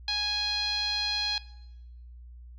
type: tone with low-pass filter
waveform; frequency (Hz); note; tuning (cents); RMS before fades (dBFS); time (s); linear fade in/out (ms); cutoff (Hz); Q
10% pulse; 830.6; G#5; 0; -29; 0.08-1.38; 2; 4200; 5.6
effects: noise-tail reverb RT60 0.9 s tail -18 dB re dry + added 60 Hz sine -44 dBFS peak until 2.58 s